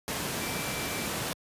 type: tone in noise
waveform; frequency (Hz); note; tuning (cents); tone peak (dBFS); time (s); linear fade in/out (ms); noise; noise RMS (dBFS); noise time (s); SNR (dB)
sine; 2339; D7; -8; -40; 0.41-1.06; 0; pink; -32; 0.08-1.33; -11
effects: high-pass 100 Hz 12 dB/octave + resampled to 32000 Hz